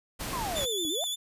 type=noise; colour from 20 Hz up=pink; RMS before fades=-35 dBFS; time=0.19-0.66 s; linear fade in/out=20 ms
type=exponential two-way sweep; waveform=sine; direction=down then up; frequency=1100 to 293.7 to 746 Hz; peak=-32 dBFS; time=0.33-1.04 s; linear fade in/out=0 ms; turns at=0.89 s
type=clicks; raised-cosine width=2 ms; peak=-32 dBFS; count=3; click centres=0.357 / 0.543 / 0.851 s
type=tone with vibrato; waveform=sawtooth; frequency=3478 Hz; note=A7; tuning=21 cents flat; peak=-27 dBFS; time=0.55-1.16 s; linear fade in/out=20 ms; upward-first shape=square; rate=8.7 Hz; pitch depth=29 cents each way
effects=resampled to 32000 Hz